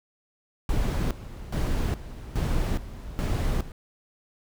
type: noise with tremolo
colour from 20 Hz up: brown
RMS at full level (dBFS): -25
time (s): 0.69-3.72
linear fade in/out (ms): 2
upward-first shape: square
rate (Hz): 1.2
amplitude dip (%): 80
effects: none